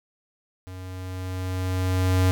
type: tone with level ramp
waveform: square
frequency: 92.5 Hz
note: F#2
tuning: in tune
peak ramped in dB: -37 to -17 dBFS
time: 0.67-2.31 s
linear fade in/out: 0 ms
effects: none